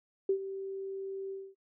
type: tone with ADSR envelope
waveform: sine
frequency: 388 Hz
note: G4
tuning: 18 cents flat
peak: -23 dBFS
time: 0.29-1.55 s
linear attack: 4 ms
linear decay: 85 ms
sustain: -13 dB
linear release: 240 ms
effects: noise-tail reverb RT60 0.1 s tail -26 dB re dry